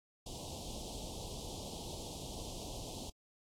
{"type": "band-stop noise", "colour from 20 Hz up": "pink", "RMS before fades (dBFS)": -44, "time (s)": [0.26, 3.1], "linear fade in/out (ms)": 5, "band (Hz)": [910, 3000], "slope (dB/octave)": 48, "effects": ["low-pass 9000 Hz 12 dB/octave", "AAC 64 kbps"]}